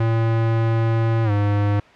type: tone with pitch glide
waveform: square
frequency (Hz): 113.6 to 102.38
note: A#2 to G#2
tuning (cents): -44 to -24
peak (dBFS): -17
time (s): 0-1.8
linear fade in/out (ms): 5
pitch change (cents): -180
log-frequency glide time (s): 1.24-1.31
effects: white hiss -46 dBFS RMS until 1.95 s + low-pass 2000 Hz 12 dB/octave